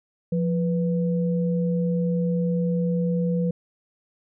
sine tone pair together, 174.05 / 492.3 Hz, F3 / B4, -6 / -6 cents, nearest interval octave + tritone, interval 1800 cents, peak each -21 / -28 dBFS, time 0.32-3.51 s, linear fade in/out 5 ms, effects none

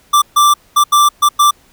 square tone bursts at uneven times, 1174.7 Hz, D6, in tune, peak -7 dBFS, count 6, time 0.13-0.22 / 0.36-0.54 / 0.76-0.84 / 0.92-1.09 / 1.22-1.29 / 1.39-1.51 s, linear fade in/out 10 ms, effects pink hiss -50 dBFS RMS until 1.72 s

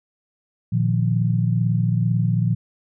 sine chord, Bb suspended fourth, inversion none, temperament equal with one note detuned, 116.54 / 152.36 / 174.61 Hz, Bb2 / Eb3 / F3, 0 / -36 / 0 cents, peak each -19 / -24 / -22 dBFS, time 0.72-2.55 s, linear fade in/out 10 ms, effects none

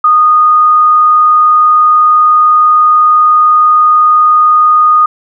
sine tone, 1233 Hz, D#6, 16 cents flat, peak -3 dBFS, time 0.04-5.06 s, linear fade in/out 5 ms, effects none

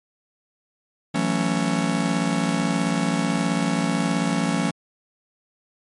45% pulse chord, F# minor seventh, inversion third, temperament just, 166.5 / 185 / 222 / 277.5 Hz, E3 / F#3 / A3 / C#4, +18 / 0 / +16 / +2 cents, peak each -26 dBFS, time 1.14-4.71 s, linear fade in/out 10 ms, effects MP3 48 kbps

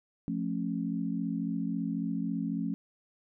sine chord, F augmented, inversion none, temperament just, 174.61 / 218.3 / 272.8 Hz, F3 / A3 / C#4, 0 / -13 / -28 cents, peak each -34 dBFS, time 0.28-2.74 s, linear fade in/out 0 ms, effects none

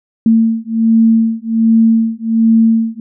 sine beating tone pair, 224.9 / 226.2 Hz, A3 / A3, +38 / +48 cents, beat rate 1.3 Hz, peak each -11 dBFS, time 0.26-3 s, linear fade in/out 2 ms, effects none

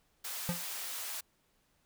white high-pass noise, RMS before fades -40 dBFS, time 0.24-1.21 s, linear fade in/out 10 ms, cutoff 630 Hz, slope 12 dB/octave
square tone with exponential decay, 173.9 Hz, F3, 7 cents flat, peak -28 dBFS, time 0.49-0.64 s, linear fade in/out 0 ms, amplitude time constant 32 ms
effects pink hiss -73 dBFS RMS until 1.85 s

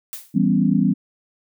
blue noise with exponential decay, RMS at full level -29 dBFS, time 0.13-0.38 s, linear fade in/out 0 ms, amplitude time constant 54 ms
sine chord, C# half-diminished seventh, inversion first, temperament equal with one note detuned, 164.81 / 196 / 246.9 / 275.6 Hz, E3 / G3 / B3 / C#4, 0 / 0 / 0 / -10 cents, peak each -21 / -18 / -20 / -22 dBFS, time 0.34-0.94 s, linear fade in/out 20 ms
effects none

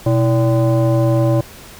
sine tone with frequency modulation, 123.47 Hz, B2, in tune, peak -11 dBFS, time 0.06-1.41 s, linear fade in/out 5 ms, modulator 451 Hz, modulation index 1, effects pink hiss -38 dBFS RMS until 1.79 s

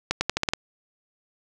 accelerating click train, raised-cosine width 0.2 ms, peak -5 dBFS, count 7, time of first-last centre 0.11-0.535 s, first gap 100 ms, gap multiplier 0.86, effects none

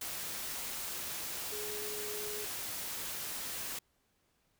sine tone in noise, 420.2 Hz, G#4, 20 cents sharp, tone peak -42 dBFS, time 1.52-2.45 s, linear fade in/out 5 ms, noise white, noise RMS -40 dBFS, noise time 0.01-3.79 s, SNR -5 dB, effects pink hiss -75 dBFS RMS until 4.59 s

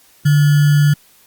sine tone with sample-and-hold, 146.83 Hz, D3, in tune, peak -8 dBFS, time 0.25-0.94 s, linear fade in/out 10 ms, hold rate 1575 Hz, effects white hiss -50 dBFS RMS until 1.26 s + Opus 48 kbps

